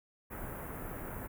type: band-stop noise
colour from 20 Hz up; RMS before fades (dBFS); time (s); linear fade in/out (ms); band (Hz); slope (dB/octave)
pink; -42; 0.3-1.28; 20; 1800 to 12000; 24
effects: none